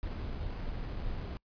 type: noise with sample-and-hold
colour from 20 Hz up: brown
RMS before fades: -37 dBFS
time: 0.03-1.37 s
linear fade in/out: 0 ms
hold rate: 3675 Hz
effects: noise-tail reverb RT60 0.1 s tail -26 dB re dry + resampled to 11025 Hz